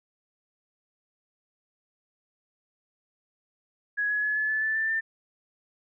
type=tone with pitch steps; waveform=sine; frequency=1671 / 1687.5 / 1704.1 / 1721 / 1737.9 / 1755.1 / 1772.4 / 1789.9 Hz; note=G#6 / G#6 / G#6 / A6 / A6 / A6 / A6 / A6; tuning=+10 / +27 / +44 / -39 / -22 / -5 / +12 / +29 cents; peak=-24 dBFS; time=3.97-5.01 s; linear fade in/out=20 ms; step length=130 ms; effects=none